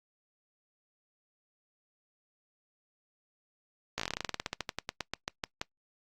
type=slowing click train; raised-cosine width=0.2 ms; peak=-15 dBFS; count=25; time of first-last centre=3.98-5.615 s; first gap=16 ms; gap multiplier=1.11; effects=noise-tail reverb RT60 0.1 s tail -22 dB re dry + Opus 48 kbps